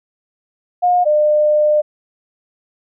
sine tone pair in turn, 716 / 602.1 Hz, F5 / D5, +43 / +43 cents, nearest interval minor third, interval 300 cents, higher first, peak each -10 dBFS, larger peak neither, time 0.82-1.05 / 1.05-1.82 s, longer second, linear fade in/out 20 ms, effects none

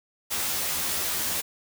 white noise with comb filter, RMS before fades -28 dBFS, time 0.3-1.42 s, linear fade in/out 20 ms, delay 13 ms, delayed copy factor +1, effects none

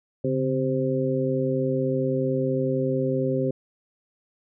harmonic tone with a mistuned harmonic, 130.81 Hz, C3, in tune, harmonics 1 / 2 / 3 / 4, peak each -27 / -27 / -27 / -27 dBFS, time 0.24-3.51 s, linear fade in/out 5 ms, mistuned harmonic 1, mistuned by +98 cents, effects none

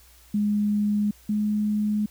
sine tone pair in turn, 207.7 / 210.4 Hz, G#3 / G#3, 0 / +23 cents, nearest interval unison, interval 23 cents, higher second, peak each -20 / -21 dBFS, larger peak first, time 0.34-1.11 / 1.29-2.06 s, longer neither, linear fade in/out 5 ms, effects added 60 Hz sine -54 dBFS peak until 2.1 s + white hiss -55 dBFS RMS until 2.1 s

